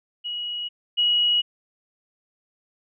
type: tone pair in turn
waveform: sine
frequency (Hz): 2908 / 2908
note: F#7 / F#7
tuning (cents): -31 / -31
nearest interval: unison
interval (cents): 0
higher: neither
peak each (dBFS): -27 / -17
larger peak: second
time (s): 0.24-0.69 / 0.97-1.42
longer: neither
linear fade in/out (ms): 20
effects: none